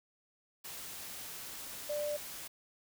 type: tone in noise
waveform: sine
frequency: 591 Hz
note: D5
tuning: 11 cents sharp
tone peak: -33 dBFS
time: 1.89-2.17 s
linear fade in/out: 10 ms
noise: white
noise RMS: -45 dBFS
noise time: 0.64-2.48 s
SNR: +9 dB
effects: none